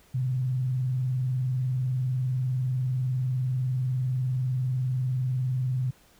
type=tone with vibrato; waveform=sine; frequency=128.1 Hz; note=C3; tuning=36 cents flat; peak=-24 dBFS; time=0.14-5.91 s; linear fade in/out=10 ms; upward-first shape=square; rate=20 Hz; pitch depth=84 cents each way; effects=pink hiss -59 dBFS RMS until 6.19 s